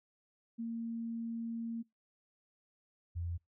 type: tone pair in turn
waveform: sine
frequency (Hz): 230 / 85.78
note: A#3 / F2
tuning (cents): -23 / -31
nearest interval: octave + perfect fourth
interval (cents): 1708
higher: first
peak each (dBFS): -36 / -35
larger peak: second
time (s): 0.58-1.83 / 3.15-3.38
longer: first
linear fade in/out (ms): 20
effects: noise-tail reverb RT60 0.2 s tail -26 dB re dry